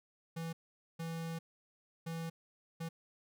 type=tone bursts at uneven times; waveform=square; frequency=164.81 Hz; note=E3; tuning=in tune; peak=-39 dBFS; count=4; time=0.36-0.53 / 0.99-1.39 / 2.06-2.3 / 2.8-2.89 s; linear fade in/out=10 ms; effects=none